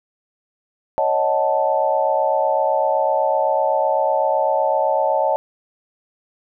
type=chord; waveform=sine; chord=D# half-diminished seventh; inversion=third; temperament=equal; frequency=554.4 / 622.3 / 740 / 880 Hz; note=C#5 / D#5 / F#5 / A5; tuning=0 / 0 / 0 / 0 cents; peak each=-21 / -20 / -24 / -20 dBFS; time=0.98-5.36 s; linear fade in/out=0 ms; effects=none